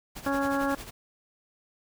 pink noise with tremolo, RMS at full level -39 dBFS, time 0.15-0.91 s, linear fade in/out 20 ms, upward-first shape sine, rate 11 Hz, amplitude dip 70%
harmonic tone, 277.2 Hz, C#4, in tune, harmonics 1 / 2 / 3 / 4 / 5 / 6, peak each -28 / -31 / -33 / -34 / -35 / -36 dBFS, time 0.26-0.75 s, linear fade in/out 5 ms
effects none

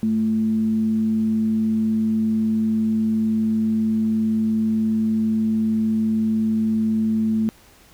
sine tone with frequency modulation, 220 Hz, A3, in tune, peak -17 dBFS, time 0.03-7.49 s, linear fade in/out 0 ms, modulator 122 Hz, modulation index 0.21, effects pink hiss -51 dBFS RMS until 7.93 s

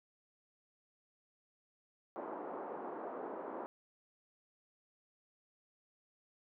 pink band-pass noise, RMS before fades -44 dBFS, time 2.16-3.66 s, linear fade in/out 0 ms, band 300 to 1100 Hz, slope 24 dB/octave, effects none

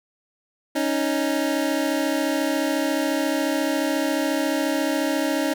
25% pulse tone pair together, 277.2 / 311.4 Hz, C#4 / D#4, 0 / +2 cents, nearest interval major second, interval 202 cents, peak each -20 dBFS, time 0.75-5.54 s, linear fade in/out 10 ms, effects none

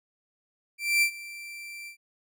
40% pulse tone with ADSR envelope, 2349 Hz, D7, in tune, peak -18 dBFS, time 0.78-1.97 s, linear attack 240 ms, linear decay 84 ms, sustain -20 dB, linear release 98 ms, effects none

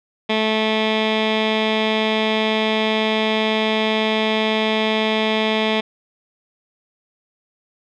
15% pulse tone with low-pass filter, 218 Hz, A3, 16 cents flat, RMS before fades -19 dBFS, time 0.29-5.81 s, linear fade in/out 10 ms, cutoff 3100 Hz, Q 5, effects none

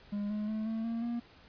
triangle tone with pitch steps, 204.7 / 210.7 / 216.9 / 223.2 / 229.8 / 236.5 Hz, G#3 / G#3 / A3 / A3 / A#3 / A#3, -25 / +25 / -25 / +25 / -25 / +25 cents, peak -30 dBFS, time 0.12-1.2 s, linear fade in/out 10 ms, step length 180 ms, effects pink hiss -58 dBFS RMS until 1.48 s + resampled to 11025 Hz

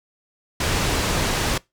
pink low-pass noise, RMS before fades -22 dBFS, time 0.6-1.58 s, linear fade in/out 5 ms, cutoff 8100 Hz, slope 12 dB/octave, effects noise-tail reverb RT60 0.2 s tail -23 dB re dry

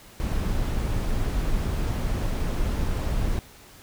brown noise, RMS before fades -25 dBFS, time 0.2-3.39 s, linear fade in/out 0 ms, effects pink hiss -49 dBFS RMS until 3.82 s

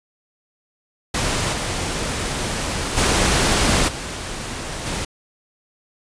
pink noise with level steps, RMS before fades -21 / -24 / -17 / -29 / -25 dBFS, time 1.14-5.05 s, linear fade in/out 5 ms, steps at 1.52 / 2.96 / 3.87 / 4.85 s, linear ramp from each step 20 ms, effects resampled to 22050 Hz

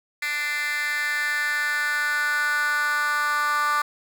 10% pulse tone with high-pass filter sweep, 294.8 Hz, D4, 7 cents sharp, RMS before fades -24 dBFS, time 0.22-3.82 s, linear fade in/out 5 ms, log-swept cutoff 2100 to 1200 Hz, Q 4.6, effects none

